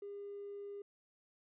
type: tone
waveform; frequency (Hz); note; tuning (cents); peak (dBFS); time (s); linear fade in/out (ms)
triangle; 404.3; G#4; -46; -40; 0.02-0.82; 5
effects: tanh soft clip ceiling -41 dBFS + resampled to 8000 Hz